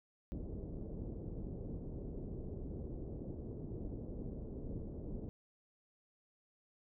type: low-pass noise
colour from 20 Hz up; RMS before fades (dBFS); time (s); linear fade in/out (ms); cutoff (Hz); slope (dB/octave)
pink; -44; 0.32-5.29; 0; 460; 24
effects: none